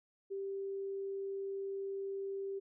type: tone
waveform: sine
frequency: 392 Hz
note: G4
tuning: in tune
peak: -37 dBFS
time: 0.3-2.6 s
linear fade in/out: 20 ms
effects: none